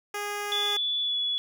10% pulse tone, 411.6 Hz, G#4, 16 cents flat, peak -22 dBFS, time 0.14-0.77 s, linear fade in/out 5 ms
sine tone with pitch glide, 3447 to 3403 Hz, A7 to G#7, -36 to +41 cents, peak -25 dBFS, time 0.52-1.38 s, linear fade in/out 0 ms, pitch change -23 cents, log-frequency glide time 1.01-1.17 s
effects none

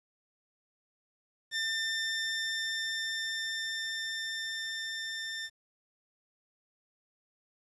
20% pulse tone with level ramp, 1795 Hz, A6, 34 cents sharp, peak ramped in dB -25 to -31 dBFS, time 1.51-5.5 s, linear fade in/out 50 ms, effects resampled to 24000 Hz + 10-bit

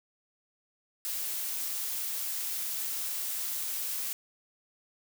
blue noise, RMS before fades -34 dBFS, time 1.05-4.13 s, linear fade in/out 0 ms, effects none

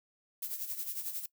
violet noise with tremolo, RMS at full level -36 dBFS, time 0.42-1.26 s, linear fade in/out 5 ms, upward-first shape sine, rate 11 Hz, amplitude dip 65%, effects noise-tail reverb RT60 0.1 s tail -21 dB re dry

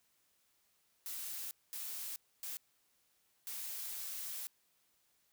blue noise bursts at uneven times, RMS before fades -43 dBFS, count 4, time 1.06-1.51 / 1.73-2.16 / 2.43-2.57 / 3.47-4.47 s, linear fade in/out 0 ms, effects white hiss -75 dBFS RMS until 5.32 s

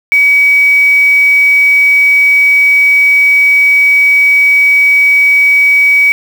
sine tone with quantisation, 2270 Hz, C#7, 41 cents sharp, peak -4 dBFS, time 0.12-6.12 s, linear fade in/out 0 ms, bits 4, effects none

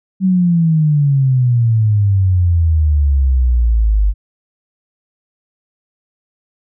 sine exponential sweep, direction down, 191.9 to 49 Hz, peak -9 dBFS, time 0.2-4.14 s, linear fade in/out 50 ms, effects none

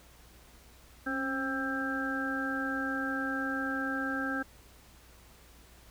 harmonic tone with a mistuned harmonic, 264.6 Hz, C4, 20 cents sharp, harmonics 1 / 2 / 3 / 5 / 6, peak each -34 / -41 / -43 / -39 / -34 dBFS, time 1.06-4.43 s, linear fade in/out 10 ms, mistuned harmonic 1, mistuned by +44 cents, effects added 60 Hz sine -58 dBFS peak until 5.9 s + pink hiss -58 dBFS RMS until 5.9 s

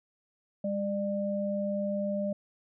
sine tone pair together, 201.9 / 598 Hz, G#3 / D5, -49 / +31 cents, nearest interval octave + perfect fifth, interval 1880 cents, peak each -31 / -31 dBFS, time 0.64-2.33 s, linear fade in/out 5 ms, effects none

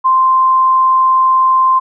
sine tone, 1044 Hz, C6, 4 cents flat, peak -7 dBFS, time 0.04-1.8 s, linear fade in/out 20 ms, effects none

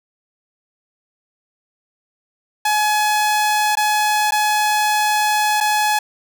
sawtooth tone with dropouts, 846 Hz, G#5, 32 cents sharp, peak -11 dBFS, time 2.65-5.99 s, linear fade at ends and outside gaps 5 ms, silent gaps 3.754-3.77 / 4.309-4.32 / 5.604-5.608 s, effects none

